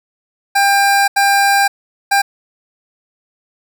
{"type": "tone bursts at uneven times", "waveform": "25% pulse", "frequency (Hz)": 797, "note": "G5", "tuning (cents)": 28, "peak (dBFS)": -6, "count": 3, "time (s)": [[0.55, 1.08], [1.16, 1.68], [2.11, 2.22]], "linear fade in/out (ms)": 10, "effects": []}